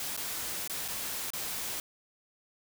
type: noise with dropouts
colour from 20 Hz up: white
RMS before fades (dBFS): -36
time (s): 0-1.8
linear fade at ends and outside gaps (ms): 1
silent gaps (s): 0.166-0.175 / 0.676-0.697 / 0.88-0.884 / 1.304-1.334
effects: none